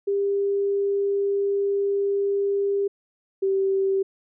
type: tone pair in turn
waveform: sine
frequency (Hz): 399.4 / 387.6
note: G4 / G4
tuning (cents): +32 / -20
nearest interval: minor second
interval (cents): 52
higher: first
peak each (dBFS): -20 / -19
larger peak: second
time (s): 0.07-2.88 / 3.42-4.03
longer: first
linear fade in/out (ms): 10
effects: none